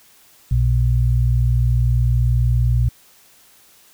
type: tone pair together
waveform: sine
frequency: 60.05 / 120 Hz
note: B1 / B2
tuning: -48 / -49 cents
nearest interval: octave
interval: 1199 cents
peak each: -16 dBFS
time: 0.51-2.89 s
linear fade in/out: 5 ms
effects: white hiss -51 dBFS RMS until 3.93 s